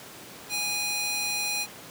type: tone with high-pass filter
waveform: square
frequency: 824 Hz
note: G#5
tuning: 14 cents flat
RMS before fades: -29 dBFS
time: 0.49-1.67 s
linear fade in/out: 50 ms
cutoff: 2800 Hz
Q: 0.9
effects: pink hiss -44 dBFS RMS until 1.9 s + high-pass 150 Hz 12 dB/octave